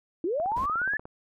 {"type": "linear sweep", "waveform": "sine", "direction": "up", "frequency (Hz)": [309.7, 1760], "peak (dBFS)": -25, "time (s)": [0.24, 0.97], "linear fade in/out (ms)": 2}
{"type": "click train", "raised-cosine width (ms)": 1, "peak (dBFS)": -27, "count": 12, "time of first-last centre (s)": [0.4, 1.055], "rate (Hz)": 16.8}
{"type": "noise", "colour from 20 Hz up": "brown", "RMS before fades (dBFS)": -38, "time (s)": [0.56, 0.66], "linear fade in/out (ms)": 5}
{"effects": []}